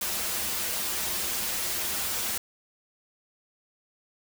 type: noise with comb filter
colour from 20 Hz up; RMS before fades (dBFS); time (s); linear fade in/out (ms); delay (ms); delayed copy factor
white; -30; 0.01-2.38; 5; 7.1; -0.75
effects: none